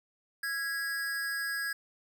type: tone with amplitude modulation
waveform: square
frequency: 1652 Hz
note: G#6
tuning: 10 cents flat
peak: -30 dBFS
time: 0.43-1.73 s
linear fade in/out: 5 ms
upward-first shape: sine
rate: 295 Hz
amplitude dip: 50%
effects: none